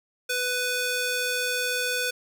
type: tone with high-pass filter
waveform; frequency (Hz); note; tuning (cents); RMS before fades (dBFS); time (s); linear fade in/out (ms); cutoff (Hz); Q
square; 496.9; B4; +11; -27; 0.29-2.11; 10; 1100; 0.58
effects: none